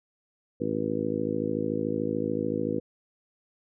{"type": "harmonic tone", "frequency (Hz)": 53.6, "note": "A1", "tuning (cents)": -45, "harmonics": [2, 3, 4, 5, 6, 7, 8, 9], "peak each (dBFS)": [-39, -37, -34, -32, -33, -35, -38, -32], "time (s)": [0.6, 2.8], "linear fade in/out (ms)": 10, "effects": []}